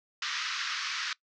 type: band-pass noise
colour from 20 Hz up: pink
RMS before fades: -34 dBFS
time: 0.22-1.13 s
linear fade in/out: 2 ms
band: 1200 to 5900 Hz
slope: 48 dB/octave
effects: noise-tail reverb RT60 0.1 s tail -21 dB re dry